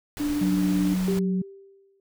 pink noise, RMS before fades -37 dBFS, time 0.17-1.19 s, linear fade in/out 0 ms
sine tone with tremolo, 293.7 Hz, D4, in tune, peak -22 dBFS, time 0.19-0.95 s, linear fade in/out 20 ms, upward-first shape sine, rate 18 Hz, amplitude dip 25%
sine tone, 185 Hz, F#3, in tune, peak -22 dBFS, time 0.41-1.42 s, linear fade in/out 5 ms
sine tone with exponential decay, 392 Hz, G4, in tune, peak -23 dBFS, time 1.08-2 s, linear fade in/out 2 ms, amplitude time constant 200 ms
effects none

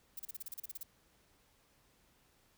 violet noise bursts, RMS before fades -43 dBFS, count 12, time 0.17-0.832 s, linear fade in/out 5 ms, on 24 ms, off 34 ms, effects pink hiss -70 dBFS RMS until 2.57 s

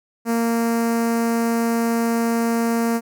sawtooth tone with notch filter, 231.2 Hz, A#3, 14 cents flat, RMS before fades -20 dBFS, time 0.25-3.01 s, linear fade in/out 50 ms, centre 3400 Hz, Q 0.78, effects none

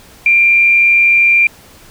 sine tone with frequency modulation, 2379 Hz, D7, 22 cents sharp, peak -6 dBFS, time 0.26-1.47 s, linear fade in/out 2 ms, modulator 125 Hz, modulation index 0.26, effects pink hiss -41 dBFS RMS until 1.9 s

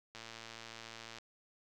click train, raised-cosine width 0.2 ms, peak -30 dBFS, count 119, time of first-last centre 0.15-1.185 s, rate 114 Hz, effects none

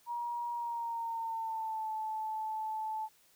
sine tone with pitch glide, 951 to 872.1 Hz, A#5 to A5, +34 to -16 cents, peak -34 dBFS, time 0.06-3.09 s, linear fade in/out 50 ms, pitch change -150 cents, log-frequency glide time 0.52-1.9 s, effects white hiss -66 dBFS RMS until 3.35 s

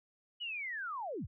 sine linear sweep, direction down, 2981 to 36 Hz, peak -37 dBFS, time 0.4-1.27 s, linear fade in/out 20 ms, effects none

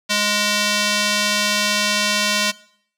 square tone with band-pass filter, 207.7 Hz, G#3, in tune, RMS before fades -19 dBFS, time 0.09-2.52 s, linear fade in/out 20 ms, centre 4300 Hz, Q 0.94, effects noise-tail reverb RT60 0.6 s tail -20 dB re dry

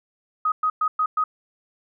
sine tone bursts, 1256 Hz, D#6, 16 cents sharp, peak -18 dBFS, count 5, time 0.45-1.24 s, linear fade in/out 5 ms, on 70 ms, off 110 ms, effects none

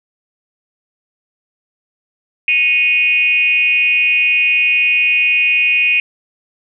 sine tone with frequency modulation, 2489 Hz, D#7, in tune, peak -10 dBFS, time 2.48-6 s, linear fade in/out 2 ms, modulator 299 Hz, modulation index 0.65, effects none

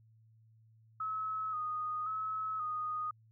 sine tone with vibrato, 1264 Hz, D#6, 27 cents sharp, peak -34 dBFS, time 1-3.11 s, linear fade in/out 5 ms, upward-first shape square, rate 0.94 Hz, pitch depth 34 cents each way, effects added 111 Hz sine -61 dBFS peak until 3.31 s

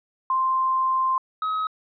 sine / triangle tone pair in turn, 1046.5 / 1273.4 Hz, C6 / D#6, 0 / +40 cents, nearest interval minor third, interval 340 cents, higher second, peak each -19 / -21 dBFS, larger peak first, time 0.3-1.18 / 1.42-1.67 s, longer first, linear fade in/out 2 ms, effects resampled to 11025 Hz

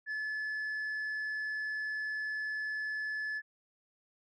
sine tone, 1725 Hz, A6, 35 cents flat, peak -31 dBFS, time 0.06-3.42 s, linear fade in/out 50 ms, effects tanh soft clip ceiling -33 dBFS

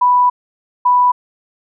sine tone pair in turn, 987.8 / 987.8 Hz, B5 / B5, 0 / 0 cents, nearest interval unison, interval 0 cents, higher neither, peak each -8 dBFS, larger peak neither, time 0.01-0.3 / 0.85-1.12 s, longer first, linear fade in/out 10 ms, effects none

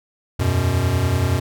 square chord, E suspended second, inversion none, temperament equal with one note detuned, 81.88 / 92.5 / 123.47 Hz, E2 / F#2 / B2, -11 / 0 / 0 cents, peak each -25 / -20 / -22 dBFS, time 0.39-1.4 s, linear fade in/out 10 ms, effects none

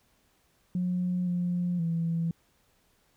sine tone with pitch steps, 179.9 / 176.7 / 166.4 Hz, F#3 / F3 / E3, -48 / +21 / +17 cents, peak -25 dBFS, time 0.75-2.31 s, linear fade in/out 2 ms, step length 520 ms, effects tanh soft clip ceiling -21 dBFS + pink hiss -68 dBFS RMS until 3.16 s

